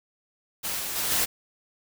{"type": "noise with level steps", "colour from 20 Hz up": "white", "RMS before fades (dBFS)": [-30, -32, -28, -24], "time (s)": [0.63, 1.26], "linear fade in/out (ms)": 20, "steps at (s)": [0.78, 0.95, 1.1], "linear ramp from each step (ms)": 20, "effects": []}